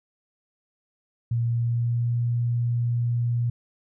sine tone with pitch glide, 117.4 to 119.31 Hz, A#2 to A#2, +13 to +41 cents, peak -21 dBFS, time 1.31-3.5 s, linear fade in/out 5 ms, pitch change +28 cents, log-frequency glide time 1.43-2.16 s, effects none

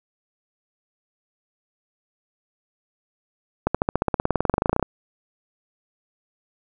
accelerating click train, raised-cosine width 1 ms, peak -5 dBFS, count 24, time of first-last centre 3.67-4.827 s, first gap 76 ms, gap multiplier 0.96, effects none

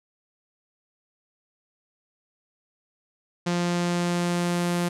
sawtooth tone with low-pass filter sweep, 174.61 Hz, F3, in tune, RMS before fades -25 dBFS, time 3.46-4.89 s, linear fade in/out 10 ms, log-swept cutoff 6600 to 11000 Hz, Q 1.2, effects none

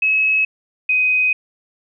sine tone pair in turn, 2572 / 2509 Hz, E7 / D#7, -43 / +14 cents, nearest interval unison, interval 43 cents, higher first, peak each -13 dBFS, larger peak neither, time 0.02-0.45 / 0.89-1.33 s, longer second, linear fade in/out 5 ms, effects none

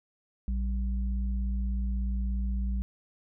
sine tone pair together, 58.27 / 196 Hz, A#1 / G3, 0 / 0 cents, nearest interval octave + major sixth, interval 2100 cents, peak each -27 / -37 dBFS, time 0.48-2.82 s, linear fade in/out 0 ms, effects none

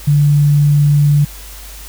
sine tone, 145.8 Hz, D3, 12 cents flat, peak -7 dBFS, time 0.07-1.25 s, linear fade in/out 10 ms, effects added 50 Hz sine -32 dBFS peak until 1.88 s + white hiss -35 dBFS RMS until 1.88 s

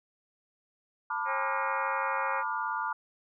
sine chord, B half-diminished seventh, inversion third, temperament just, 889 / 987.8 / 1185.3 / 1422.4 Hz, A5 / B5 / D6 / F6, +18 / 0 / +16 / +31 cents, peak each -35 dBFS, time 1.1-2.93 s, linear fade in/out 5 ms
harmonic tone, 270 Hz, C#4, 45 cents flat, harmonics 2 / 3 / 4 / 5 / 6 / 7 / 8 / 9, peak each -37 / -39 / -40 / -41 / -42 / -42 / -43 / -44 dBFS, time 1.25-2.44 s, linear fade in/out 50 ms
effects none

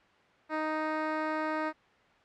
10% pulse tone, 311.1 Hz, D#4, in tune, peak -21 dBFS, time 0.49-1.73 s, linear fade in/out 50 ms, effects white hiss -61 dBFS RMS until 2.24 s + low-pass 2000 Hz 12 dB/octave

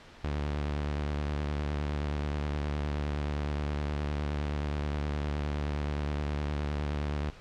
sawtooth tone with vibrato, 73.42 Hz, D2, in tune, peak -26 dBFS, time 0.24-7.3 s, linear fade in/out 0 ms, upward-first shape square, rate 9.6 Hz, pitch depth 32 cents each way, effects pink hiss -51 dBFS RMS until 7.4 s + low-pass 4000 Hz 12 dB/octave

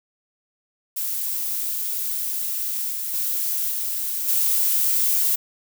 violet noise with level steps, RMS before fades -26 / -28 / -24 / -26 / -20 dBFS, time 0.96-5.36 s, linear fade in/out 10 ms, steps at 2.9 / 3.13 / 3.7 / 4.27 s, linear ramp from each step 20 ms, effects none

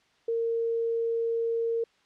sine tone, 460 Hz, A#4, 23 cents flat, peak -25 dBFS, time 0.28-1.84 s, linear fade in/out 5 ms, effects white hiss -65 dBFS RMS until 2.05 s + low-pass 4000 Hz 12 dB/octave

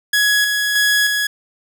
sawtooth tone with tremolo, 1676 Hz, G#6, 15 cents sharp, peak -9 dBFS, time 0.13-1.27 s, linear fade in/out 5 ms, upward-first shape square, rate 1.6 Hz, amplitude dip 35%, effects none

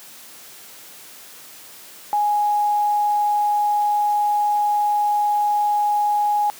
sine tone, 830.6 Hz, G#5, in tune, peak -16 dBFS, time 2.13-6.5 s, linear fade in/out 0 ms, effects white hiss -42 dBFS RMS until 6.59 s + high-pass 150 Hz 12 dB/octave

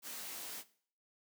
white noise with comb filter, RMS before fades -45 dBFS, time 0.02-0.64 s, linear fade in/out 50 ms, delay 19 ms, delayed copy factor +0.65, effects noise-tail reverb RT60 0.5 s tail -17 dB re dry + high-pass 200 Hz 12 dB/octave

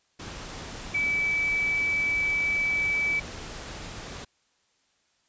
sine tone in noise, 2301 Hz, D7, 36 cents flat, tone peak -23 dBFS, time 0.94-3.2 s, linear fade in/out 10 ms, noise pink, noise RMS -39 dBFS, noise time 0.19-4.25 s, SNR +13 dB, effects white hiss -69 dBFS RMS until 5.28 s + resampled to 16000 Hz

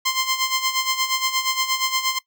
10% pulse tone with tremolo, 1046.5 Hz, C6, in tune, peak -9 dBFS, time 0.05-2.19 s, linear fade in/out 10 ms, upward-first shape sine, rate 8.5 Hz, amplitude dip 70%, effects noise-tail reverb RT60 0.1 s tail -19 dB re dry

